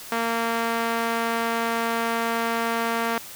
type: tone with band-pass filter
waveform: sawtooth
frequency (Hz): 230.1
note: A#3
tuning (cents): -22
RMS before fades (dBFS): -25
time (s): 0.12-3.18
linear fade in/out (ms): 0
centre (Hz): 1300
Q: 0.79
effects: white hiss -40 dBFS RMS until 3.35 s